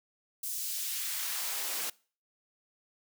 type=noise with high-pass filter sweep; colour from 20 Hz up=white; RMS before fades=-35 dBFS; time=0.43-1.9 s; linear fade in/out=5 ms; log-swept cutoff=7000 to 280 Hz; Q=0.71; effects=noise-tail reverb RT60 0.4 s tail -23 dB re dry